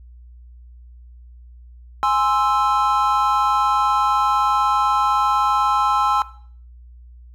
triangle chord, Ab augmented, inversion none, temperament equal, 830.6 / 1046.5 / 1318.5 Hz, Ab5 / C6 / E6, 0 / 0 / 0 cents, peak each -18 dBFS, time 2.03-6.22 s, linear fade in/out 0 ms, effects noise-tail reverb RT60 0.5 s tail -17 dB re dry + added 60 Hz sine -40 dBFS peak until 7.34 s

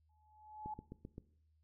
sine tone with exponential growth, 854 Hz, G#5, 48 cents sharp, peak -39 dBFS, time 0.09-0.74 s, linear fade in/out 5 ms, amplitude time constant 140 ms
click train, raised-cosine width 3 ms, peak -34 dBFS, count 5, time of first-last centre 0.66-1.181 s, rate 7.68 Hz
effects noise-tail reverb RT60 0.6 s tail -18 dB re dry + added 78 Hz sine -70 dBFS peak until 1.63 s

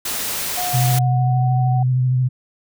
white noise, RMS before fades -24 dBFS, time 0.05-0.99 s, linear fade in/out 5 ms
sine tone with pitch glide, 720 to 747.5 Hz, F#5 to F#5, -47 to +17 cents, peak -23 dBFS, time 0.57-1.83 s, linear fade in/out 5 ms, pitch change +64 cents, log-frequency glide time 0.83-1.48 s
sine tone with vibrato, 127.4 Hz, C3, 46 cents flat, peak -14 dBFS, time 0.73-2.29 s, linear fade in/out 20 ms, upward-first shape sine, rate 13 Hz, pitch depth 25 cents each way
effects none

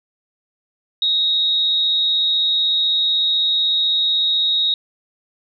sine tone with amplitude modulation, 3766 Hz, A#7, 17 cents sharp, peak -13 dBFS, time 1.02-4.74 s, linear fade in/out 2 ms, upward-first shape sine, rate 276 Hz, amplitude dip 35%, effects none

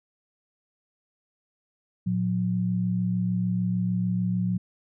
sine tone pair together, 114.11 / 180.8 Hz, A#2 / F#3, -36 / -40 cents, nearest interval minor sixth, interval 796 cents, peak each -28 / -24 dBFS, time 2.06-4.58 s, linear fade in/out 10 ms, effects none

